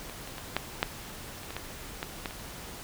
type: clicks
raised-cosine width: 0.3 ms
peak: -26 / -25 / -22 / -10 / -8 / -28 / -23 / -17 / -16 / -16 / -23 dBFS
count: 11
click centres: 0.097 / 0.275 / 0.382 / 0.566 / 0.829 / 1.433 / 1.506 / 1.566 / 2.029 / 2.258 / 2.309 s
effects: pink hiss -43 dBFS RMS until 2.83 s